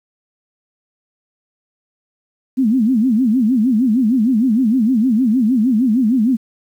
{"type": "tone with vibrato", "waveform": "sine", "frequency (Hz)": 236.9, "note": "A#3", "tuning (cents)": 28, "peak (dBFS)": -11, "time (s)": [2.57, 6.37], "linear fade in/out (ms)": 20, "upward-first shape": "sine", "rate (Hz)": 6.5, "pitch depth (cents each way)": 220, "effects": ["8-bit"]}